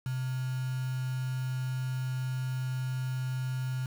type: tone with quantisation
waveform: sine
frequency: 128.7 Hz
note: C3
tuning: 28 cents flat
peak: -30 dBFS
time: 0.06-3.86 s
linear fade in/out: 2 ms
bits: 7
effects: none

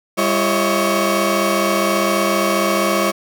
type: tone cluster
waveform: 30% pulse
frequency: 199.9 / 338.6 / 545 / 633 / 1125 Hz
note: G3 / E4 / C#5 / D#5 / C#6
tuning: +34 / +46 / -29 / +30 / +25 cents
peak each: -19 dBFS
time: 0.17-3.12 s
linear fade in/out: 20 ms
effects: none

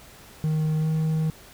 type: tone with pitch glide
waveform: triangle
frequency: 155.8 to 157.97 Hz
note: D#3 to D#3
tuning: +3 to +27 cents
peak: -19 dBFS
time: 0.44-1.3 s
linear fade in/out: 0 ms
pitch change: +24 cents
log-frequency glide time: 0.79-0.87 s
effects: pink hiss -48 dBFS RMS until 1.53 s

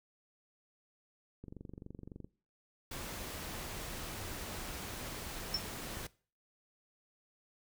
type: click train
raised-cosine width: 3 ms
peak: -34 dBFS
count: 20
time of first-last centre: 1.44-2.245 s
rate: 23.6 Hz
type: noise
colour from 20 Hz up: pink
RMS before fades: -43 dBFS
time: 2.91-6.07 s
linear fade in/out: 5 ms
type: tone with exponential decay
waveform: sine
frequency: 5400 Hz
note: E8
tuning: 41 cents sharp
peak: -27 dBFS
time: 5.54-5.62 s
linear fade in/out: 5 ms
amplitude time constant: 16 ms
effects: noise-tail reverb RT60 0.4 s tail -21 dB re dry

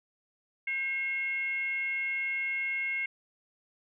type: tone with frequency modulation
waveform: sine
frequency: 2158 Hz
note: C#7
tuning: 47 cents flat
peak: -29 dBFS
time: 0.67-3.06 s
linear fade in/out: 5 ms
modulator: 571 Hz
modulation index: 0.43
effects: none

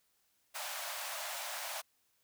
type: high-pass noise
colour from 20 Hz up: pink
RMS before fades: -41 dBFS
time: 0.54-1.82 s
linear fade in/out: 20 ms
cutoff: 570 Hz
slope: 96 dB/octave
effects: white hiss -75 dBFS RMS until 2.23 s

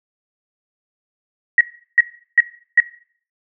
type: tone bursts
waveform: sine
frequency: 1900 Hz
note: A#6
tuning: 33 cents sharp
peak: -7 dBFS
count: 4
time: 1.58-2.802 s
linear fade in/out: 2 ms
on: 28 ms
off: 370 ms
effects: noise-tail reverb RT60 0.5 s tail -17 dB re dry

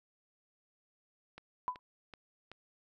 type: click train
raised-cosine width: 0.3 ms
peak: -32 dBFS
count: 4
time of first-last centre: 1.38-2.516 s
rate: 2.64 Hz
type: tone with exponential decay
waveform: sine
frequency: 1000 Hz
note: B5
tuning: 21 cents sharp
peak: -27 dBFS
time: 1.68-1.79 s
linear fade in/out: 0 ms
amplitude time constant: 23 ms
effects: none

